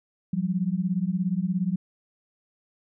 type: beating tone pair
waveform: sine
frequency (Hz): 174.61 / 191.61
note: F3 / G3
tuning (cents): 0 / -39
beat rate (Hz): 17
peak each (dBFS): -26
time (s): 0.33-1.76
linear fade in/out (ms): 5
effects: none